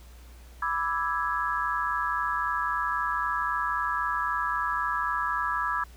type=chord; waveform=sine; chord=E dominant seventh; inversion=second; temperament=equal; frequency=987.8 / 1174.7 / 1318.5 / 1661.2 Hz; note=B5 / D6 / E6 / G#6; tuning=0 / 0 / 0 / 0 cents; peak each=-31 dBFS; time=0.62-5.84 s; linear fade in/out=5 ms; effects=added 60 Hz sine -46 dBFS peak until 5.96 s + pink hiss -56 dBFS RMS until 5.96 s